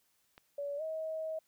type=click; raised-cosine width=0.3 ms; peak=-36 dBFS; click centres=0.379 s
type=tone with pitch glide; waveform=sine; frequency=570 to 636.1 Hz; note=C#5 to D#5; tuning=+48 to +38 cents; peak=-35 dBFS; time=0.58-1.39 s; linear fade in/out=5 ms; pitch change=+190 cents; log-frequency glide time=0.77-0.82 s
effects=white hiss -74 dBFS RMS until 1.47 s